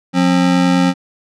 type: tone pair together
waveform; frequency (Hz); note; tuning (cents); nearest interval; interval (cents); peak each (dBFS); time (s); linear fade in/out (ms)
square; 178.6 / 267.9; F3 / C4; +39 / +41; perfect fifth; 702; -14; 0.13-0.94; 50
effects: low-pass 6000 Hz 12 dB/octave